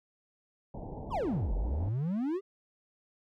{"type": "low-pass noise", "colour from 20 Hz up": "pink", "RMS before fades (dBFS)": -41, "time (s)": [0.74, 1.89], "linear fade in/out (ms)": 5, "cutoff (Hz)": 920, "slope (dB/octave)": 96}
{"type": "exponential two-way sweep", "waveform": "triangle", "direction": "down then up", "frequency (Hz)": [1203, 42.09, 411.7], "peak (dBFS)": -27, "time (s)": [1.1, 2.41], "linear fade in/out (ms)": 50, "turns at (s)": 1.54}
{"effects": []}